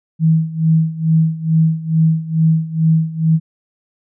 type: tone with tremolo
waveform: sine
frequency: 160.7 Hz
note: E3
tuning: 44 cents flat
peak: -8 dBFS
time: 0.19-3.4 s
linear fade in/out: 50 ms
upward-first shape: sine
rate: 2.3 Hz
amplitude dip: 85%
effects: none